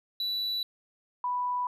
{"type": "tone pair in turn", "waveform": ["triangle", "sine"], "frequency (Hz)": [3951, 987.8], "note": ["B7", "B5"], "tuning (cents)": [0, 0], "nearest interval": "2 octaves", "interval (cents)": 2400, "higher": "first", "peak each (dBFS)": -27, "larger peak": "neither", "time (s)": [[0.2, 0.63], [1.24, 1.67]], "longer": "neither", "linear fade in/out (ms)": 2, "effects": ["resampled to 32000 Hz"]}